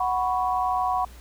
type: chord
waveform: sine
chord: F# suspended fourth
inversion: none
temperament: equal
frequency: 740 / 987.8 / 1108.7 Hz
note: F#5 / B5 / C#6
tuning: 0 / 0 / 0 cents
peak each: -24 / -27 / -28 dBFS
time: 0-1.05 s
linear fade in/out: 5 ms
effects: added 60 Hz sine -43 dBFS peak until 1.2 s + pink hiss -51 dBFS RMS until 1.2 s